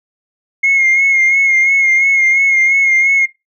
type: tone with vibrato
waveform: sine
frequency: 2150 Hz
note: C7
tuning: 47 cents sharp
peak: -7 dBFS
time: 0.63-3.26 s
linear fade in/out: 10 ms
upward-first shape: sine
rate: 2.9 Hz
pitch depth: 38 cents each way
effects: noise-tail reverb RT60 0.2 s tail -19 dB re dry + tanh soft clip ceiling -5 dBFS